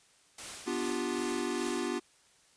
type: noise with tremolo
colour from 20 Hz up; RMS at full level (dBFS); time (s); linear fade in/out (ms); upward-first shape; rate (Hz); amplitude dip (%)
white; -41; 0.38-1.89; 5; triangle; 2.5; 50
type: chord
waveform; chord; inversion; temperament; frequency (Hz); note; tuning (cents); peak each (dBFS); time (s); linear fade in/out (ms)
square; G dominant seventh; first; equal; 246.9 / 293.7 / 349.2 / 392; B3 / D4 / F4 / G4; 0 / 0 / 0 / 0; -38 / -39 / -36 / -39; 0.66-2; 20
effects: white hiss -64 dBFS RMS until 2.56 s + resampled to 22050 Hz